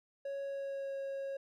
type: tone with pitch glide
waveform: triangle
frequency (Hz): 554.4 to 547.1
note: C#5 to C#5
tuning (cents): 0 to -23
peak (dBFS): -35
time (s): 0.25-1.37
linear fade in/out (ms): 5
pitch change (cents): -23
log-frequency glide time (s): 0.42-0.96
effects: none